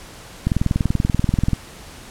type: click train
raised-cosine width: 5 ms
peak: -5 dBFS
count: 23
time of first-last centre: 0.47-1.533 s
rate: 20.7 Hz
effects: pink hiss -40 dBFS RMS until 2.1 s + low-pass 11000 Hz 12 dB/octave